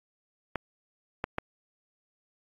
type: clicks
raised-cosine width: 0.5 ms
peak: -14 dBFS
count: 3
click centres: 0.557 / 1.241 / 1.384 s
effects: AAC 32 kbps